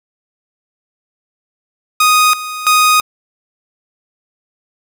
sawtooth tone with tremolo, 1244.5 Hz, D#6, in tune, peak -4 dBFS, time 2-3.01 s, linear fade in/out 5 ms, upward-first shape square, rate 1.5 Hz, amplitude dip 80%, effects none

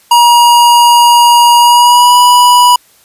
square tone with pitch glide, 953 to 979.2 Hz, A#5 to B5, +38 to -15 cents, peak -3 dBFS, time 0.11-2.76 s, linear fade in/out 5 ms, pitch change +47 cents, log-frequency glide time 1.58-2.17 s, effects white hiss -46 dBFS RMS until 3.04 s + resampled to 32000 Hz

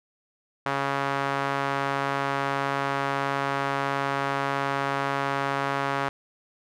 sawtooth tone with band-pass filter, 138.59 Hz, C#3, in tune, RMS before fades -27 dBFS, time 0.66-6.09 s, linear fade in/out 2 ms, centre 1200 Hz, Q 1.2, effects none

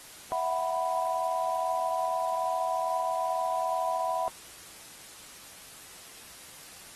sine chord, E suspended second, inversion none, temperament just, 659.3 / 741.7 / 988.9 Hz, E5 / F#5 / B5, 0 / +4 / +2 cents, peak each -31 dBFS, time 0.32-4.28 s, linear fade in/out 0 ms, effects white hiss -48 dBFS RMS until 6.95 s + AAC 32 kbps

